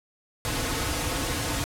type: noise with comb filter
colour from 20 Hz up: pink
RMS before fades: -28 dBFS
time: 0.45-1.64 s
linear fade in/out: 0 ms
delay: 5.1 ms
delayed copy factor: -0.65
effects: low-pass 12000 Hz 12 dB/octave